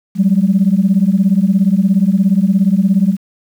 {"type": "beating tone pair", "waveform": "sine", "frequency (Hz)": [185, 202], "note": ["F#3", "G#3"], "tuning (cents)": [0, -48], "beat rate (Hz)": 17, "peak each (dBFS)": -11, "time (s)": [0.15, 3.17], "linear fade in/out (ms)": 50, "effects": ["tanh soft clip ceiling -2 dBFS", "7-bit"]}